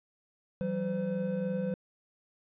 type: tone cluster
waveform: triangle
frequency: 166.7 / 190 / 509 Hz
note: E3 / F#3 / C5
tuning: +20 / +46 / -48 cents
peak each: -37 / -30 / -32 dBFS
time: 0.61-1.74 s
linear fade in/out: 0 ms
effects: resampled to 8000 Hz